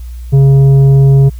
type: tone with tanh clipping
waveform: sine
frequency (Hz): 137.1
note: C#3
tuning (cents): -19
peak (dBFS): -4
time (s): 0.32-1.3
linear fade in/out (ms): 20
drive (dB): 7
effects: added 60 Hz sine -22 dBFS peak until 1.39 s + white hiss -46 dBFS RMS until 1.39 s